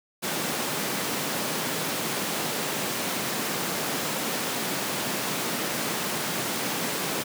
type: high-pass noise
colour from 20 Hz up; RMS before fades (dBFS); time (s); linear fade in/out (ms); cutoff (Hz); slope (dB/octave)
pink; -29; 0.22-7.24; 20; 160; 24
effects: none